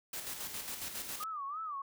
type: noise with tremolo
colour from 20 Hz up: white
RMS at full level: -40 dBFS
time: 0.13-1.24 s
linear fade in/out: 5 ms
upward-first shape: square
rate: 7.3 Hz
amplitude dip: 45%
type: tone with vibrato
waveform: sine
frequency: 1200 Hz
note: D6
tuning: 37 cents sharp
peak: -37 dBFS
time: 1.2-1.82 s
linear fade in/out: 5 ms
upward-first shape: sine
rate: 3 Hz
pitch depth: 160 cents each way
effects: none